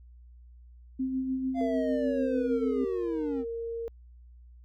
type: tone with tremolo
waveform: sine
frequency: 261.6 Hz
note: C4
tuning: in tune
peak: -26 dBFS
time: 0.99-2.85 s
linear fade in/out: 10 ms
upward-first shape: sine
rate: 6.7 Hz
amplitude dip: 40%
type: linear sweep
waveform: triangle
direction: down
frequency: 698.5 to 253.1 Hz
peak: -28 dBFS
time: 1.54-3.45 s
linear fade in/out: 50 ms
type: tone with pitch glide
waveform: sine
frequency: 464.5 to 461.6 Hz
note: A#4 to A#4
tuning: -6 to -17 cents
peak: -32 dBFS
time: 1.61-3.88 s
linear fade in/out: 0 ms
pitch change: -11 cents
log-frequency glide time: 3.37-3.5 s
effects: added 60 Hz sine -49 dBFS peak until 4.64 s